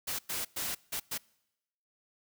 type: noise bursts at uneven times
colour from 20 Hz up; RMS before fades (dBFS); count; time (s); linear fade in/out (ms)
white; -35; 5; 0.07-0.19 / 0.29-0.45 / 0.56-0.75 / 0.92-1 / 1.11-1.18; 10
effects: noise-tail reverb RT60 0.9 s tail -25 dB re dry